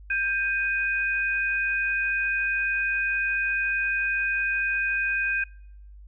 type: tone pair together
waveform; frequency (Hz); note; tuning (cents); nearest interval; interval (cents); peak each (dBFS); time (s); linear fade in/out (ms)
sine; 1583.4 / 2489; G6 / D#7; +17 / 0; minor sixth; 783; -25 / -26; 0.1-5.44; 5
effects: noise-tail reverb RT60 0.7 s tail -26 dB re dry + added 50 Hz sine -43 dBFS peak until 6.07 s